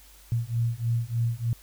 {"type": "beating tone pair", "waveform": "sine", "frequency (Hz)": [115.3, 118.6], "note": ["A#2", "A#2"], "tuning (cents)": [-19, 30], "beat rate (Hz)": 3.3, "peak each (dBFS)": -27, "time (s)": [0.32, 1.53], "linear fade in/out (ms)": 0, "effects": ["added 50 Hz sine -53 dBFS peak until 1.62 s", "white hiss -54 dBFS RMS until 1.62 s"]}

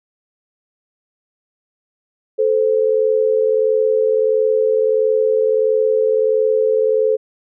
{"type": "tone pair together", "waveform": "sine", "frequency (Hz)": [437.5, 519], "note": ["A4", "C5"], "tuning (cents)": [-10, -14], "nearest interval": "minor third", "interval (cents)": 296, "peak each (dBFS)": [-14, -17], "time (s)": [2.38, 7.17], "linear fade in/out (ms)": 20, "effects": []}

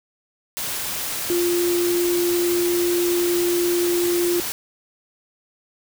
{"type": "tone in noise", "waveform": "sine", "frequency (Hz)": 349.2, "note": "F4", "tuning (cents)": 0, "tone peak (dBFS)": -18, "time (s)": [1.3, 4.4], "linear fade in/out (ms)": 0, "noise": "white", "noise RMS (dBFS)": -27, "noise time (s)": [0.57, 4.52], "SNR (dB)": 6, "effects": []}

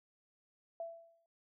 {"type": "tone with exponential decay", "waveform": "sine", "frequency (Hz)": 668, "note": "E5", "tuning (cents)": 23, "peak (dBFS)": -37, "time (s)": [0.8, 1.26], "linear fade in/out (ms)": 2, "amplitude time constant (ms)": 100, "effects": []}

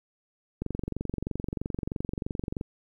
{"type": "click train", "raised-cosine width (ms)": 3, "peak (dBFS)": -18, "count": 47, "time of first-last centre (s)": [0.62, 2.611], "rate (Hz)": 23.1, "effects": ["10-bit"]}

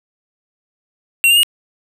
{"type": "tone with pitch steps", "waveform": "square", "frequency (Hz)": [2743, 2805, 2869], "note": ["F7", "F7", "F7"], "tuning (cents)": [-32, 7, 46], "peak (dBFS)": -9, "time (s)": [1.24, 1.432], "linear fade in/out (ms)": 0, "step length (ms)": 64, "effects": []}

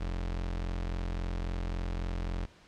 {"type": "tone", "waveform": "35% pulse", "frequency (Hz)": 43.65, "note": "F1", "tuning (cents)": 0, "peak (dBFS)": -30, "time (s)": [0, 2.46], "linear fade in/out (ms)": 10, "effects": ["pink hiss -58 dBFS RMS until 2.67 s", "low-pass 5000 Hz 12 dB/octave"]}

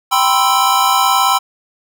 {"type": "chord", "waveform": "square", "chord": "C major seventh", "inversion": "second", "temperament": "equal", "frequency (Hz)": [784, 987.8, 1046.5, 1318.5], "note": ["G5", "B5", "C6", "E6"], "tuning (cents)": [0, 0, 0, 0], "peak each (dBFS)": -17, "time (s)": [0.11, 1.39], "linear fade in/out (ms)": 20, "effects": []}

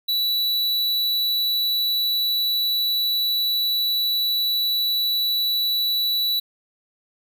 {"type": "tone", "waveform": "square", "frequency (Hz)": 3944, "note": "B7", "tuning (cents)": -3, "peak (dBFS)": -20, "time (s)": [0.08, 6.4], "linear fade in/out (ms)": 10, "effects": []}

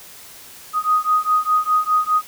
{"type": "beating tone pair", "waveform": "sine", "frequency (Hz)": [1244.5, 1249.4], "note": ["D#6", "D#6"], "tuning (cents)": [0, 7], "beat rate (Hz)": 4.9, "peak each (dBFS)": -18, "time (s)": [0.73, 2.22], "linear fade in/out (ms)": 50, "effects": ["white hiss -41 dBFS RMS until 2.27 s"]}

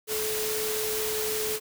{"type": "tone in noise", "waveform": "sine", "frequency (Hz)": 432, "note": "A4", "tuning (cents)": -32, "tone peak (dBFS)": -30, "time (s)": [0.07, 1.6], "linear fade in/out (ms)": 50, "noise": "white", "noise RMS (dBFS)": -31, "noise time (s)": [0.07, 1.6], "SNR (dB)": -2, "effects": []}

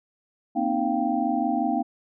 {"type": "tone cluster", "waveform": "sine", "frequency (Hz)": [236.7, 262, 307.6, 696, 782], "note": ["A#3", "C4", "D#4", "F5", "G5"], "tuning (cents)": [27, 2, -20, -6, -4], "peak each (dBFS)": -28, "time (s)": [0.55, 1.83], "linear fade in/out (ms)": 20, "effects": []}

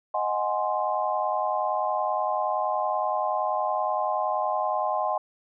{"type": "chord", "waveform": "sine", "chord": "Ab dominant seventh", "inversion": "second", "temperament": "equal", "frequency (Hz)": [622.3, 740, 830.6, 1046.5], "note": ["Eb5", "Gb5", "Ab5", "C6"], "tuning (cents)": [0, 0, 0, 0], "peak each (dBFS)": -29, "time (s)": [0.14, 5.18], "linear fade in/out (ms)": 5, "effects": []}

